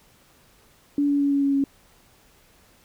sine tone with pitch steps, 287 / 284.9 / 282.7 / 280.6 / 278.5 / 276.4 Hz, D4 / C#4 / C#4 / C#4 / C#4 / C#4, -40 / +48 / +34 / +21 / +8 / -5 cents, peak -18 dBFS, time 0.98-1.64 s, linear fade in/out 2 ms, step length 110 ms, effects pink hiss -57 dBFS RMS until 2.84 s

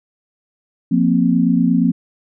sine chord, F suspended fourth, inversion none, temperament equal with one note detuned, 175.93 / 233.1 / 261.6 Hz, F3 / Bb3 / C4, +13 / 0 / 0 cents, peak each -16 dBFS, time 0.91-1.92 s, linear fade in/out 10 ms, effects none

